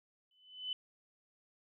sine tone with exponential growth, 3014 Hz, F#7, 31 cents sharp, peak -33 dBFS, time 0.31-0.73 s, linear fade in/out 2 ms, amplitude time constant 90 ms, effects none

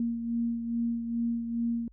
sine beating tone pair, 233.1 / 235.5 Hz, A#3 / A#3, 0 / +18 cents, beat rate 2.4 Hz, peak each -28 / -37 dBFS, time 0-1.88 s, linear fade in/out 2 ms, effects added 51 Hz sine -53 dBFS peak until 1.92 s

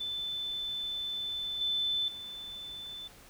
sine tone with level steps, 3520 Hz, A7, in tune, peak -33 / -28 / -40 dBFS, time 0-3.08 s, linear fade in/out 10 ms, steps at 1.61 / 2.08 s, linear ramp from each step 2 ms, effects pink hiss -55 dBFS RMS until 3.29 s

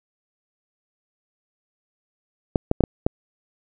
clicks, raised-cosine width 2 ms, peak -4 dBFS, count 5, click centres 2.558 / 2.714 / 2.807 / 2.838 / 3.065 s, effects none

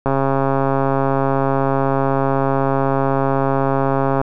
click train, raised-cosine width 1 ms, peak -4 dBFS, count 566, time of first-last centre 0.06-4.214 s, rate 136 Hz, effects none

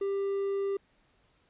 triangle tone, 395.4 Hz, G4, 15 cents sharp, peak -26 dBFS, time 0.01-0.77 s, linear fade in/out 5 ms, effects pink hiss -68 dBFS RMS until 1.49 s + resampled to 8000 Hz

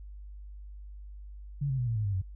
sine tone with pitch steps, 141.8 / 132.3 / 123.44 / 115.18 / 107.46 / 100.27 / 93.55 Hz, C#3 / C3 / B2 / A#2 / A2 / G2 / F#2, +40 / +20 / 0 / -20 / -40 / +40 / +20 cents, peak -27 dBFS, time 1.61-2.219 s, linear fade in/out 10 ms, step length 87 ms, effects added 50 Hz sine -42 dBFS peak until 2.35 s

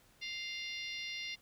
harmonic tone with a mistuned harmonic, 698.5 Hz, F5, in tune, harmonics 3 / 4 / 5 / 6 / 7 / 8, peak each -43 / -45 / -47 / -49 / -50 / -51 dBFS, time 0.21-1.36 s, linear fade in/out 20 ms, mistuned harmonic 5, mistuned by +29 cents, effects pink hiss -66 dBFS RMS until 1.41 s

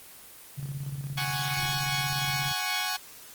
sine tone with tremolo, 138.59 Hz, C#3, in tune, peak -30 dBFS, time 0.57-2.53 s, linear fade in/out 20 ms, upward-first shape square, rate 17 Hz, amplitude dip 55%
10% pulse chord, F# suspended second, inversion none, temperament equal, 740 / 830.6 / 1108.7 Hz, F#5 / G#5 / C#6, 0 / 0 / 0 cents, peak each -24 dBFS, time 1.17-2.97 s, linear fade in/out 10 ms
effects white hiss -48 dBFS RMS until 3.34 s + Opus 24 kbps

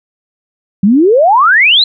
sine exponential sweep, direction up, 184.5 to 4186 Hz, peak -4 dBFS, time 0.83-1.84 s, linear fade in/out 5 ms, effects none

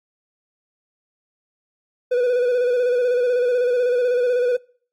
triangle tone with vibrato, 492.8 Hz, B4, 4 cents flat, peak -14 dBFS, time 2.11-4.57 s, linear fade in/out 10 ms, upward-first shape square, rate 16 Hz, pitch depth 34 cents each way, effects noise-tail reverb RT60 0.5 s tail -26 dB re dry + AAC 48 kbps

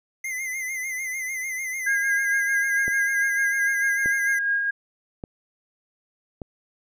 square tone with vibrato, 2066 Hz, C7, 22 cents flat, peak -28 dBFS, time 0.24-4.39 s, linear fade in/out 5 ms, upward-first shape sine, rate 6.7 Hz, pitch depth 59 cents each way
sine tone with tremolo, 1629 Hz, G#6, 34 cents flat, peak -19 dBFS, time 1.86-4.71 s, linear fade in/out 10 ms, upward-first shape sine, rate 4.6 Hz, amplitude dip 35%
click train, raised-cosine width 2 ms, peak -20 dBFS, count 4, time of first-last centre 2.88-6.418 s, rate 0.848 Hz
effects none

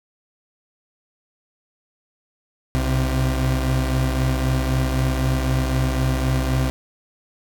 30% pulse tone pair together, 63.46 / 130.8 Hz, B1 / C3, +48 / 0 cents, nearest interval octave + minor second, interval 1252 cents, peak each -18 / -19 dBFS, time 2.75-6.7 s, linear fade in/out 0 ms, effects none

